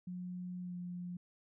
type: tone with pitch glide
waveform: sine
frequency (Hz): 180 to 177.42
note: F#3 to F3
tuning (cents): -47 to +28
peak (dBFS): -40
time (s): 0.07-1.17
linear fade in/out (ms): 5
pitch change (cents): -25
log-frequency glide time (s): 0.62-0.75
effects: none